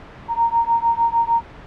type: beating tone pair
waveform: sine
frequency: 924 / 930.6 Hz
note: A#5 / A#5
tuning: -16 / -3 cents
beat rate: 6.6 Hz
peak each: -18 dBFS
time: 0.28-1.43 s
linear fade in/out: 50 ms
effects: pink hiss -39 dBFS RMS until 1.66 s + low-pass 2000 Hz 12 dB/octave